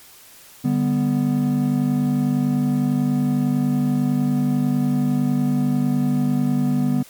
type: chord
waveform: triangle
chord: G major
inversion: second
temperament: equal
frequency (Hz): 146.83 / 196 / 246.9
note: D3 / G3 / B3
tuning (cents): 0 / 0 / 0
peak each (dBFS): -20 / -22 / -17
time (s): 0.64-7.03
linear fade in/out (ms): 10
effects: white hiss -46 dBFS RMS until 7.09 s + MP3 96 kbps